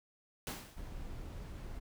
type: noise with exponential decay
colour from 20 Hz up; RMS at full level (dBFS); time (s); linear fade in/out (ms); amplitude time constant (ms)
pink; -39; 0.47-0.98; 1; 110
type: noise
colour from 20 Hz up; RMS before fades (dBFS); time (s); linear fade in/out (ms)
brown; -44; 0.76-1.8; 20
effects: none